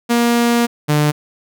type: tone pair in turn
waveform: sawtooth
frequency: 236.7 / 149.24 Hz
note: A#3 / D3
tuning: +27 / +28 cents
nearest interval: minor sixth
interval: 799 cents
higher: first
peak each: -8 dBFS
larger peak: neither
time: 0.09-0.67 / 0.88-1.12 s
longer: first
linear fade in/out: 20 ms
effects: none